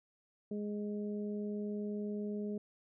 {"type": "harmonic tone", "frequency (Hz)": 207.7, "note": "G#3", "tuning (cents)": 0, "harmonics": [1, 2, 3], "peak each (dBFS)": [-37, -41, -51], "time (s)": [0.51, 2.58], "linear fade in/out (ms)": 5, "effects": []}